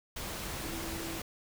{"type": "tone in noise", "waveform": "sine", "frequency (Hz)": 329.6, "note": "E4", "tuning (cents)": 0, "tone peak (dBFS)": -42, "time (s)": [0.62, 1.19], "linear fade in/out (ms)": 5, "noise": "pink", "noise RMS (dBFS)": -39, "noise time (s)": [0.16, 1.22], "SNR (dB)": -6, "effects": []}